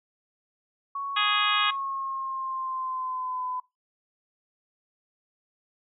sine tone with pitch glide, 1112 to 1008 Hz, C#6 to B5, +5 to +35 cents, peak -29 dBFS, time 0.95-3.6 s, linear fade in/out 5 ms, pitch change -170 cents, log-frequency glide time 1.43-3.45 s
harmonic tone, 415.3 Hz, G#4, in tune, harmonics 2 / 3 / 4 / 5 / 6 / 7 / 8 / 9, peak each -37 / -27 / -30 / -34 / -30 / -32 / -29 / -33 dBFS, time 1.16-1.71 s, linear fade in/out 10 ms
effects noise-tail reverb RT60 0.2 s tail -20 dB re dry

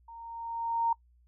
sine tone with level ramp, 924 Hz, A#5, 16 cents flat, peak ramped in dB -45 to -23 dBFS, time 0.08-0.93 s, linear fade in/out 5 ms, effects noise-tail reverb RT60 0.1 s tail -24 dB re dry + added 60 Hz sine -60 dBFS peak until 1.27 s

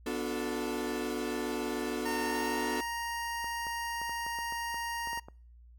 40% pulse chord, B minor seventh, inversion none, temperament equal with one note detuned, 246.9 / 293.7 / 361.1 / 440 Hz, B3 / D4 / F#4 / A4, 0 / 0 / -42 / 0 cents, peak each -37 dBFS, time 0.06-2.81 s, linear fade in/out 5 ms
25% pulse tone with pitch glide, 914 to 935.4 Hz, A#5 to A#5, -34 to +6 cents, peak -30 dBFS, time 2.05-5.2 s, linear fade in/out 10 ms, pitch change +40 cents, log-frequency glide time 2.21-2.72 s
clicks, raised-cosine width 1 ms, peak -32 dBFS, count 12, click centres 3.444 / 3.668 / 4.016 / 4.095 / 4.265 / 4.388 / 4.524 / 4.744 / 5.073 / 5.131 / 5.175 / 5.285 s
effects noise-tail reverb RT60 0.5 s tail -26 dB re dry + added 59 Hz sine -52 dBFS peak until 5.78 s

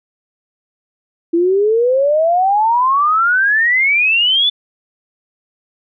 sine exponential sweep, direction up, 330.3 to 3520 Hz, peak -10 dBFS, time 1.33-4.5 s, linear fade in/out 10 ms, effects none

